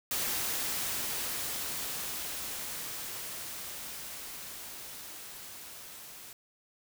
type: noise with level ramp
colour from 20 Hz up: white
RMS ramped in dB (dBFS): -32 to -48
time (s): 0.11-6.33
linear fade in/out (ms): 2
effects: none